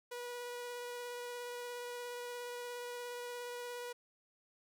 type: tone with vibrato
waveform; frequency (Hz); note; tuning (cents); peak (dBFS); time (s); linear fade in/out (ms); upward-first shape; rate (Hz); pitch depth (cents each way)
sawtooth; 486.3; B4; -27; -38; 0.11-3.93; 10; sine; 17; 10
effects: none